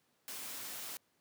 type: noise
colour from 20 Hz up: white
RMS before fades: -44 dBFS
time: 0.28-0.97 s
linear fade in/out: 0 ms
effects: pink hiss -75 dBFS RMS until 1.2 s + high-pass 150 Hz 12 dB/octave